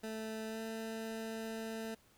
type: tone with pitch glide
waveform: 20% pulse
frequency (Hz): 220 to 223.1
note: A3 to A3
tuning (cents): 0 to +24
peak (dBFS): -35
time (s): 0.03-1.95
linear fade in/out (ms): 10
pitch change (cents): +24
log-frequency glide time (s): 0.48-0.6
effects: pink hiss -67 dBFS RMS until 2.17 s